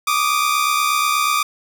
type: tone pair together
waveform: sawtooth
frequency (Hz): 1162 / 1230.3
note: D6 / D#6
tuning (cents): -19 / -20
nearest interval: minor second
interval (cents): 99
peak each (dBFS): -15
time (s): 0.07-1.43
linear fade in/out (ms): 5
effects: none